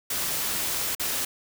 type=noise with dropouts; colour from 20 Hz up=white; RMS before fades=-28 dBFS; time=0.1-1.25 s; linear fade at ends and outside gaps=5 ms; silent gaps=0.951-0.996 s; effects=none